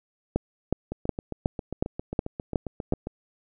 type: two click trains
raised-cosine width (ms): 2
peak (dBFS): -9 / -18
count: 8 / 17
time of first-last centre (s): 0.36-2.924 / 0.92-3.071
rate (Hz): 2.73 / 7.44
effects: none